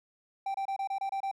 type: tone bursts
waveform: triangle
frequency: 782 Hz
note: G5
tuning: 4 cents flat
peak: -28 dBFS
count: 8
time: 0.46-1.314 s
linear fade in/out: 5 ms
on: 84 ms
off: 26 ms
effects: none